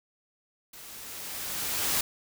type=noise with level ramp; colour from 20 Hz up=white; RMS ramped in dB=-47 to -26 dBFS; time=0.73-2.01 s; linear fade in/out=5 ms; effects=none